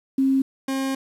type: tone pair in turn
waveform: sine / 40% pulse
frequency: 268.1 / 268.1 Hz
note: C4 / C4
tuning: +42 / +42 cents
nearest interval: unison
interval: 0 cents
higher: neither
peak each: -16 / -22 dBFS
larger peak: first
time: 0.18-0.42 / 0.68-0.95 s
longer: second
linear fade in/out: 5 ms
effects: resampled to 32000 Hz + 8-bit